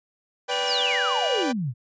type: chord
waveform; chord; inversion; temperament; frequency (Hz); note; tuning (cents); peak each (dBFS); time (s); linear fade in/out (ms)
sawtooth; G major; first; equal with one note detuned; 493.9 / 581.3 / 784; B4 / D5 / G5; 0 / -18 / 0; -25 / -28 / -25; 0.48-1.53; 20
type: high-pass noise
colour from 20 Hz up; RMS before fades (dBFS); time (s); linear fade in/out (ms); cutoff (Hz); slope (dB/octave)
white; -37; 0.5-0.97; 20; 230; 24
type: tone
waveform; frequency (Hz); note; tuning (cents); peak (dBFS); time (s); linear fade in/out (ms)
sine; 2884; F#7; -45; -27; 0.51-1.43; 5
type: exponential sweep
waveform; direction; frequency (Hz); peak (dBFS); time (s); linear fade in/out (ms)
sine; down; 5850 to 110; -24; 0.66-1.74; 50
effects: resampled to 16000 Hz